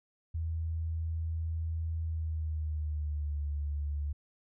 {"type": "tone with pitch glide", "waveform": "sine", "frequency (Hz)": [81.3, 72.85], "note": ["E2", "D2"], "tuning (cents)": [-23, -13], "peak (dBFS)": -31, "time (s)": [0.34, 4.13], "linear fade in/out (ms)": 10, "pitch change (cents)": -190, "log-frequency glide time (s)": [2.02, 3.42], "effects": []}